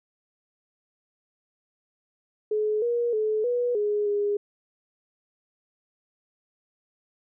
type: tone with pitch steps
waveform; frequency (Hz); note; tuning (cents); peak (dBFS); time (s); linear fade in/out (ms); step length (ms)
sine; 426.4 / 475.7 / 431.2 / 486.9 / 416.3 / 410.2; G#4 / A#4 / A4 / B4 / G#4 / G#4; +46 / +35 / -35 / -25 / +4 / -21; -22; 2.51-4.37; 5; 310
effects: none